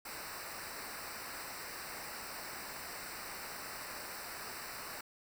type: noise with comb filter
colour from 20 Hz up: pink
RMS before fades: -45 dBFS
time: 0.05-5.01 s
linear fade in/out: 5 ms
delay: 0.3 ms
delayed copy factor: -0.85
effects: none